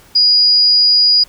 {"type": "tone", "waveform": "sine", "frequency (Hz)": 4896, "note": "D#8", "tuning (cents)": -29, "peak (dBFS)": -7, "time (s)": [0.15, 1.24], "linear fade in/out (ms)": 10, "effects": ["pink hiss -45 dBFS RMS until 1.28 s"]}